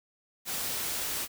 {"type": "noise", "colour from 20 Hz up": "white", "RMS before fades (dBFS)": -33, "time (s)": [0.45, 1.28], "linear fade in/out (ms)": 50, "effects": []}